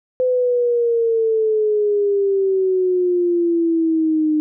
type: exponential sweep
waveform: sine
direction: down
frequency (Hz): 510 to 304.2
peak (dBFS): -14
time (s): 0.2-4.4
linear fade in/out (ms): 0
effects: none